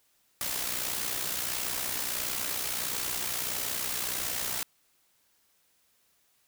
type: noise with amplitude modulation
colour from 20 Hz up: white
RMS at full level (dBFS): -30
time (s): 0.41-4.63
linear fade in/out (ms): 0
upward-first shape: sine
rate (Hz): 61.5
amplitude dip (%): 55
effects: white hiss -69 dBFS RMS until 6.47 s